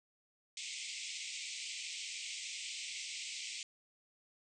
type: band-pass noise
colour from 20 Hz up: pink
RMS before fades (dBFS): -44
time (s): 0.57-3.63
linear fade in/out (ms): 2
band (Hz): 2100 to 8400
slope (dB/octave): 96
effects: none